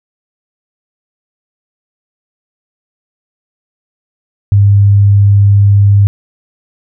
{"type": "tone", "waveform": "sine", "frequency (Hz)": 100.8, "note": "G2", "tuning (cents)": 49, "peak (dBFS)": -3, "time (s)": [4.52, 6.07], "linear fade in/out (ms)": 0, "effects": []}